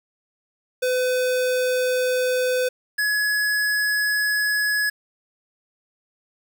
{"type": "tone pair in turn", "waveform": "square", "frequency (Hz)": [505, 1688.8], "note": ["B4", "G#6"], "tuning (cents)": [39, 29], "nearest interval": "octave + major sixth", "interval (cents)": 2090, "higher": "second", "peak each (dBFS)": -20, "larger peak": "neither", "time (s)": [[0.82, 2.69], [2.98, 4.9]], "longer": "second", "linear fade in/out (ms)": 10, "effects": ["8-bit"]}